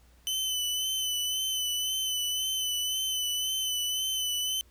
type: tone with vibrato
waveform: sawtooth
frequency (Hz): 3023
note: F#7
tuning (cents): +36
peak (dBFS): -25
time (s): 0.27-4.61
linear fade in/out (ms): 0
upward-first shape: sine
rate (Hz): 1.9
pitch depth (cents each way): 29
effects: added 60 Hz sine -57 dBFS peak until 4.7 s + pink hiss -64 dBFS RMS until 4.7 s